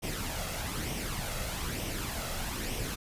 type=noise with flanger; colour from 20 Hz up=pink; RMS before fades=-35 dBFS; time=0.02-2.96 s; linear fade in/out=20 ms; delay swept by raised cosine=0.34 to 1.54 ms; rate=1.1 Hz; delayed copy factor=+0.5; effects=resampled to 32000 Hz